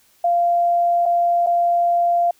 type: tone with dropouts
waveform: sine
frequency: 693 Hz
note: F5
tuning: 14 cents flat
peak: -14 dBFS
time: 0.24-2.31 s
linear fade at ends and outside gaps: 5 ms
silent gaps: 1.057-1.06 / 1.464-1.469 s
effects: white hiss -57 dBFS RMS until 2.39 s